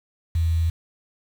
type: tone with quantisation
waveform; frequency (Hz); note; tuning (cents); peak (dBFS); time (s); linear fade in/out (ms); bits
sine; 82.41; E2; 0; -18; 0.35-0.7; 5; 7
effects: none